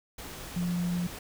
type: tone in noise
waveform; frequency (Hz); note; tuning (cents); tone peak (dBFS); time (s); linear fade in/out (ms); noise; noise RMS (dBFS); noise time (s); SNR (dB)
sine; 175.7; F3; +11; -27; 0.56-1.07; 5; pink; -42; 0.18-1.19; +12
effects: none